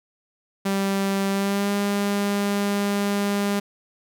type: tone with pitch glide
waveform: sawtooth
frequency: 196.1 to 202 Hz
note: G3 to G#3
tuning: +1 to -48 cents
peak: -17 dBFS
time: 0.65-3.6 s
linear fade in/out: 10 ms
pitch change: +51 cents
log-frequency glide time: 1.3-1.71 s
effects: none